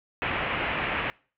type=low-pass noise; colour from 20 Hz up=white; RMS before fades=-29 dBFS; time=0.22-1.1 s; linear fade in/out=0 ms; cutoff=2800 Hz; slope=48 dB/octave; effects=noise-tail reverb RT60 0.4 s tail -24 dB re dry